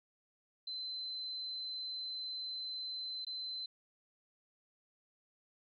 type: tone with dropouts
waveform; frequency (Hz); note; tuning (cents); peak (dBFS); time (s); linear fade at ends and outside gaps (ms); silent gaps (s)
sine; 4061; B7; +48; -39; 0.67-3.66; 5; 3.249-3.267
effects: none